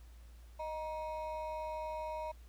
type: ring-modulated tone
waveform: triangle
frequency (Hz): 784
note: G5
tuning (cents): 0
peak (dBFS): -33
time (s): 0.59-2.32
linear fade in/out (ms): 10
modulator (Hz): 162
effects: added 58 Hz sine -52 dBFS peak until 2.48 s + pink hiss -67 dBFS RMS until 2.48 s